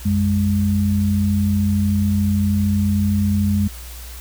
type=tone pair together; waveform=sine; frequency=90.92 / 204.3 Hz; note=F#2 / G#3; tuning=-30 / -28 cents; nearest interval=octave + major second; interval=1402 cents; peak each=-18 / -17 dBFS; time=0.05-3.68 s; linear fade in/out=10 ms; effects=added 60 Hz sine -33 dBFS peak until 4.2 s + white hiss -39 dBFS RMS until 4.2 s